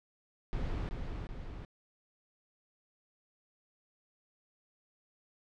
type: noise with echo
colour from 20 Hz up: brown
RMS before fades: -35 dBFS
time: 0.53-0.89 s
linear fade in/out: 0 ms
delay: 380 ms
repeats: 2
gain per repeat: -4 dB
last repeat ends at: 1.65 s
effects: low-pass 4000 Hz 12 dB/octave